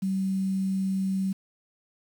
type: tone with quantisation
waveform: sine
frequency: 191.6 Hz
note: G3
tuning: 39 cents flat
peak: -24 dBFS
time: 0.02-1.33 s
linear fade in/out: 10 ms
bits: 8
effects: none